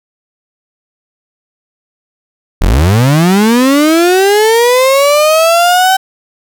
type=linear sweep; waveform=35% pulse; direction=up; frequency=33.7 to 770 Hz; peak=-4 dBFS; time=2.61-5.97 s; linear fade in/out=10 ms; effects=none